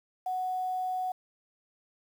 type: tone with quantisation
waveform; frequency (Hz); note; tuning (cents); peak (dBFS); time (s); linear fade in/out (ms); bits
sine; 740; F#5; 0; -29; 0.26-1.12; 5; 9
effects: none